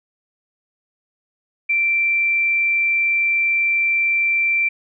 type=tone; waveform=sine; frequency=2349 Hz; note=D7; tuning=in tune; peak=-15 dBFS; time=1.69-4.69 s; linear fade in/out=10 ms; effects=none